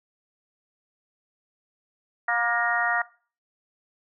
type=harmonic tone with a mistuned harmonic; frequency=237 Hz; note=A#3; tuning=29 cents sharp; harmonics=3 / 4 / 5 / 6 / 7 / 8; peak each=-28 / -31 / -31 / -27 / -37 / -26 dBFS; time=2.28-3.02 s; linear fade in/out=5 ms; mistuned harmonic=8; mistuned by=-28 cents; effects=noise-tail reverb RT60 0.4 s tail -20 dB re dry